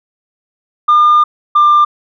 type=tone pair in turn; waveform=sine; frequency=1207 / 1192.4 Hz; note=D6 / D6; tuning=+47 / +26 cents; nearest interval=unison; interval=21 cents; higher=first; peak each=-3 dBFS; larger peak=neither; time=0.88-1.24 / 1.55-1.85 s; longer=first; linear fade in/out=10 ms; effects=tanh soft clip ceiling -3 dBFS